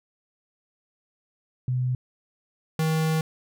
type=tone pair in turn; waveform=sine / square; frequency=126.4 / 158.75 Hz; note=B2 / D#3; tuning=+41 / +35 cents; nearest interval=major third; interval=394 cents; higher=second; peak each=-22 dBFS; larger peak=neither; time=1.68-1.95 / 2.79-3.21 s; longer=second; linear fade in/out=2 ms; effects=none